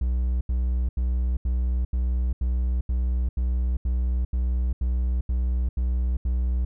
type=tone bursts; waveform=triangle; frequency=61.74 Hz; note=B1; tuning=in tune; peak=-19 dBFS; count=14; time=0.01-6.65 s; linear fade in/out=5 ms; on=400 ms; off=80 ms; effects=none